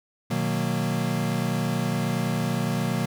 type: chord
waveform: square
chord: B major seventh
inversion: none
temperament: equal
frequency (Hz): 123.47 / 155.56 / 185 / 233.1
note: B2 / D#3 / F#3 / A#3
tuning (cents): 0 / 0 / 0 / 0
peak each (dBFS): -30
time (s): 0.3-3.06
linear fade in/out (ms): 10
effects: none